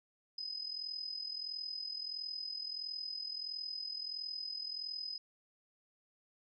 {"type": "tone with amplitude modulation", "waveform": "sine", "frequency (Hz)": 5030, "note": "D#8", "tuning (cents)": 18, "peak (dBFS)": -36, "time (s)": [0.38, 5.18], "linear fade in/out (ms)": 5, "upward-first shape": "sine", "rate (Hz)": 41.5, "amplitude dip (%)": 70, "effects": []}